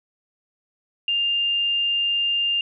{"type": "tone", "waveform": "sine", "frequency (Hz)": 2802, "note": "F7", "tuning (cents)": 5, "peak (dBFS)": -19, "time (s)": [1.08, 2.61], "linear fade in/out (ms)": 2, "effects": []}